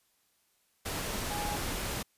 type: tone in noise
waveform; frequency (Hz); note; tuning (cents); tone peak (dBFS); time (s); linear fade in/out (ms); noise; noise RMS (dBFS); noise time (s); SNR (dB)
sine; 828; G#5; -5; -36; 1.3-1.57; 10; pink; -35; 0.85-2.03; -4
effects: white hiss -72 dBFS RMS until 2.17 s + resampled to 32000 Hz